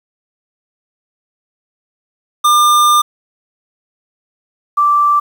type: tone pair in turn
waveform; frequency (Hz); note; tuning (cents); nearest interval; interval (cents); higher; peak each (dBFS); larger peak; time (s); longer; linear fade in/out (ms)
square / sine; 1200 / 1170.6; D6 / D6; +37 / -6; unison; 43; first; -8; neither; 2.44-3.02 / 4.77-5.2; first; 10
effects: 7-bit